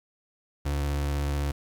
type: tone with vibrato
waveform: 35% pulse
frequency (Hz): 71.5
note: D2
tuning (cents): -46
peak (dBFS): -24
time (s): 0.65-1.52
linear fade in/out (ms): 10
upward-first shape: triangle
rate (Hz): 16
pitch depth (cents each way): 25
effects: 9-bit